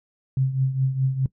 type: tone with tremolo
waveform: sine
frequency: 132.7 Hz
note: C3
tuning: 25 cents sharp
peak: -16 dBFS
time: 0.37-1.26 s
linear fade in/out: 2 ms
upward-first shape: triangle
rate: 4.8 Hz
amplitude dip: 75%
effects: noise-tail reverb RT60 0.1 s tail -19 dB re dry